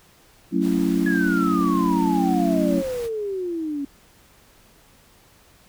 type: chord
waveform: sine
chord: F# minor seventh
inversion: none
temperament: just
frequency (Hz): 185 / 222 / 277.5 / 333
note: F#3 / A3 / C#4 / E4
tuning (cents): 0 / +16 / +2 / +18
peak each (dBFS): -23 / -25 / -22 / -24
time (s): 0.51-2.83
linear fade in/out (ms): 50
type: noise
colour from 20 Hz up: pink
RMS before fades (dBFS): -39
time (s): 0.6-3.1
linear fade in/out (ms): 50
type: exponential sweep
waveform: sine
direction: down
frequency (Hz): 1709 to 275.6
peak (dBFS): -24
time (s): 1.06-3.85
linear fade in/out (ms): 5
effects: pink hiss -54 dBFS RMS until 5.68 s